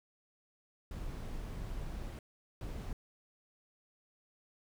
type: noise bursts at uneven times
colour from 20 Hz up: brown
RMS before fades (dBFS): -41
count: 2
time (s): 0.91-2.19 / 2.61-2.93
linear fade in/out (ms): 2
effects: none